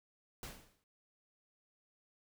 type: noise with exponential decay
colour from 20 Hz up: pink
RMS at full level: -43 dBFS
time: 0.43-0.84 s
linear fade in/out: 1 ms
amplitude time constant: 87 ms
effects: none